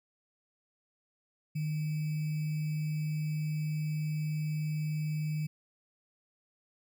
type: tone with sample-and-hold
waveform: sine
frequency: 153.3 Hz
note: D#3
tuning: 25 cents flat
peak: -30 dBFS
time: 1.55-5.47 s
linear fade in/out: 10 ms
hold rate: 2450 Hz
effects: none